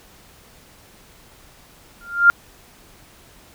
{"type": "tone with exponential growth", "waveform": "sine", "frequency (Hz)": 1396.9, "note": "F6", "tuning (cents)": 0, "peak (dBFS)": -4, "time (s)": [2.01, 2.3], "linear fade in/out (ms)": 0, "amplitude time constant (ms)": 62, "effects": ["pink hiss -49 dBFS RMS until 3.54 s"]}